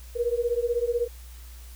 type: beating tone pair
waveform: sine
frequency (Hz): 469.3 / 485.3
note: A#4 / B4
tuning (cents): +12 / -30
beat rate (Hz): 16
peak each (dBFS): -26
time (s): 0.15-1.08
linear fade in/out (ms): 20
effects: added 60 Hz sine -41 dBFS peak until 1.75 s + white hiss -52 dBFS RMS until 1.75 s